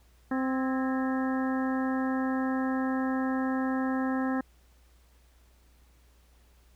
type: harmonic tone with a mistuned harmonic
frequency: 261.6 Hz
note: C4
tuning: in tune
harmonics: 1 / 2 / 3 / 4 / 5 / 6 / 7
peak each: -27 / -37 / -37 / -40 / -41 / -41 / -43 dBFS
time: 0.31-4.41 s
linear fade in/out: 5 ms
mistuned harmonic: 6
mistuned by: +74 cents
effects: added 60 Hz sine -58 dBFS peak until 6.75 s + pink hiss -66 dBFS RMS until 6.75 s